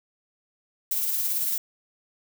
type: noise with tremolo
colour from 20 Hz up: violet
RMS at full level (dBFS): -25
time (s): 0.91-1.58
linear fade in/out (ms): 2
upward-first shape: sine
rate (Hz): 18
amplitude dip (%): 30
effects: none